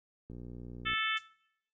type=click train; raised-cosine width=3 ms; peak=-33 dBFS; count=39; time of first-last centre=0.3-0.933 s; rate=60 Hz
type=harmonic tone; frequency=438.8 Hz; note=A4; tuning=5 cents flat; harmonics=3 / 4 / 5 / 6 / 7 / 8; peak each=-35 / -36 / -37 / -38 / -38 / -39 dBFS; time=0.85-1.19 s; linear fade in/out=20 ms
type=noise with exponential decay; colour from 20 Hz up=violet; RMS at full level=-40 dBFS; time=1.17-1.28 s; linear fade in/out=1 ms; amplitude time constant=23 ms
effects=noise-tail reverb RT60 0.7 s tail -20 dB re dry + resampled to 16000 Hz